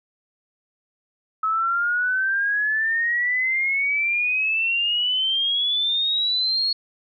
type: exponential sweep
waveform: sine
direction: up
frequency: 1285 to 4349 Hz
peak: -19 dBFS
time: 1.43-6.73 s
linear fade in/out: 5 ms
effects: none